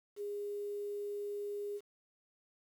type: tone with quantisation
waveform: sine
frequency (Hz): 410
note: G#4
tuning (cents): -22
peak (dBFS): -37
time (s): 0.16-1.81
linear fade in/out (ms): 50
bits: 10
effects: none